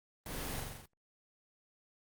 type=noise with echo; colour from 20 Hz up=pink; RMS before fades=-43 dBFS; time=0.26-0.6 s; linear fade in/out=2 ms; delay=43 ms; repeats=6; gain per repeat=-2 dB; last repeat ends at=0.858 s; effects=Opus 24 kbps